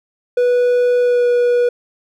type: tone with pitch glide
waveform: triangle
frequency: 490.8 to 485.4 Hz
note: B4 to B4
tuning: -11 to -30 cents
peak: -9 dBFS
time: 0.37-1.69 s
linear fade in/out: 5 ms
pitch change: -19 cents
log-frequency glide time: 1-1.27 s
effects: none